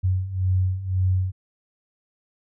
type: beating tone pair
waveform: sine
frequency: 91.7 / 93.6 Hz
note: F#2 / F#2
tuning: -15 / +20 cents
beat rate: 1.9 Hz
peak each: -25 / -21 dBFS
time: 0.03-1.32 s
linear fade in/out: 20 ms
effects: none